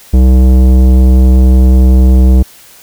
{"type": "tone with tanh clipping", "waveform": "sine", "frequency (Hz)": 63.9, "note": "C2", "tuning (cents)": -40, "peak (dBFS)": -4, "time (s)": [0.13, 2.43], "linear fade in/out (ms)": 10, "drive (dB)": 15, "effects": ["white hiss -38 dBFS RMS until 2.82 s"]}